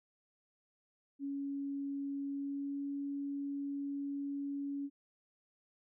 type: tone with pitch glide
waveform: sine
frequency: 279.2 to 281.3 Hz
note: C#4 to C#4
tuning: +13 to +26 cents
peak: -36 dBFS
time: 1.19-4.9 s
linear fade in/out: 50 ms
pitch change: +13 cents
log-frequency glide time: 2.28-2.87 s
effects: none